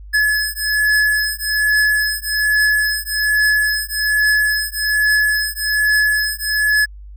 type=beating tone pair; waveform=square; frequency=1707 / 1708.2 Hz; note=G#6 / G#6; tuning=+47 / +48 cents; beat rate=1.2 Hz; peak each=-18 dBFS; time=0.13-6.86 s; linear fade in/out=20 ms; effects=added 50 Hz sine -33 dBFS peak until 7.16 s